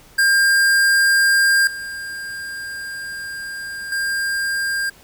square tone with level steps, 1602 Hz, G6, 37 cents sharp, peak -13 / -28 / -20 dBFS, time 0.18-4.9 s, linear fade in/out 10 ms, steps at 1.67 / 3.92 s, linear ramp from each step 2 ms, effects pink hiss -48 dBFS RMS until 5.03 s

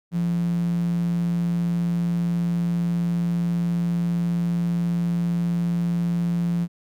square tone with high-pass filter, 57.4 Hz, A#1, 26 cents flat, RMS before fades -23 dBFS, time 0.11-6.68 s, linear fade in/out 50 ms, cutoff 170 Hz, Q 9.6, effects none

